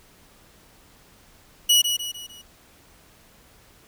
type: tone with echo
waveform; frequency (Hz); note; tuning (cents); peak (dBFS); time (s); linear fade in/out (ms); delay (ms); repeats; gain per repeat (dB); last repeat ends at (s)
sawtooth; 2923; F#7; -22; -11; 1.69-1.82; 10; 150; 4; -7; 2.42
effects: pink hiss -54 dBFS RMS until 3.87 s